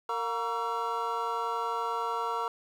triangle tone cluster, 460.3 / 709 / 943 / 1131 / 1350 Hz, A#4 / F5 / A#5 / C#6 / E6, -22 / +26 / +20 / +34 / +41 cents, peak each -35 / -38 / -31 / -34 / -34 dBFS, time 0.09-2.48 s, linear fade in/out 2 ms, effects 10-bit

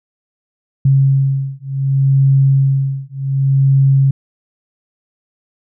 sine beating tone pair, 135.8 / 136.47 Hz, C#3 / C#3, -35 / -27 cents, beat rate 0.67 Hz, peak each -13 dBFS, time 0.85-4.11 s, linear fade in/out 5 ms, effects none

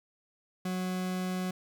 40% pulse tone, 184 Hz, F#3, 9 cents flat, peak -30 dBFS, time 0.65-1.51 s, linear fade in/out 5 ms, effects none

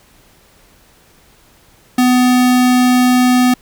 square tone, 250.1 Hz, B3, 22 cents sharp, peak -9 dBFS, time 1.98-3.54 s, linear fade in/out 5 ms, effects pink hiss -49 dBFS RMS until 3.61 s

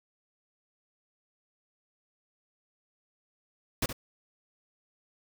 pink noise with echo, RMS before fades -28 dBFS, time 3.82-3.86 s, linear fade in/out 5 ms, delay 69 ms, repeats 1, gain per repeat -10 dB, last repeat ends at 3.929 s, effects none

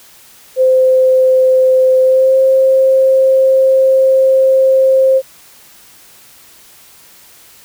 sine tone with pitch glide, 518 to 528.9 Hz, C5 to C5, -17 to +19 cents, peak -6 dBFS, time 0.56-5.22 s, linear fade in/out 50 ms, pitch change +36 cents, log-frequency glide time 2.02-2.38 s, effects white hiss -42 dBFS RMS until 7.64 s

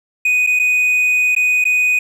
triangle tone with dropouts, 2489 Hz, D#7, in tune, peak -10 dBFS, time 0.25-1.99 s, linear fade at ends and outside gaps 5 ms, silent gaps 0.466-0.471 / 0.592-0.596 / 1.351-1.363 / 1.642-1.652 s, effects none

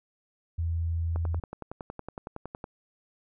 sine tone, 83.2 Hz, E2, 17 cents sharp, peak -26 dBFS, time 0.58-1.4 s, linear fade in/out 10 ms
click train, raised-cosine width 1 ms, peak -23 dBFS, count 17, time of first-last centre 1.16-2.641 s, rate 10.8 Hz
effects none

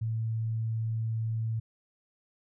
sine tone, 112.2 Hz, A2, 34 cents sharp, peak -28 dBFS, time 0.01-1.6 s, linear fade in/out 10 ms, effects none

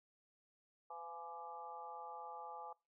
harmonic tone with a mistuned harmonic, 168.3 Hz, E3, 36 cents sharp, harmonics 3 / 4 / 5 / 6 / 7, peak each -56 / -56 / -49 / -60 / -53 dBFS, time 0.9-2.73 s, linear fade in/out 5 ms, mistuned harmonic 4, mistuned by +41 cents, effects noise-tail reverb RT60 0.3 s tail -24 dB re dry

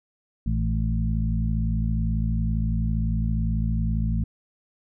harmonic tone with a mistuned harmonic, 55 Hz, A1, in tune, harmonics 1 / 2 / 3 / 4, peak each -24 / -27 / -29 / -30 dBFS, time 0.46-4.24 s, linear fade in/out 5 ms, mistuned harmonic 2, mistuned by +44 cents, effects none

